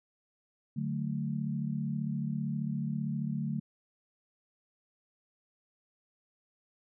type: chord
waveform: sine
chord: D major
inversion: none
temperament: equal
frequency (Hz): 146.83 / 185 / 220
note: D3 / F#3 / A3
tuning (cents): 0 / 0 / 0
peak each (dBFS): -34 / -37 / -35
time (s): 0.76-3.6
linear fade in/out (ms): 10
effects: none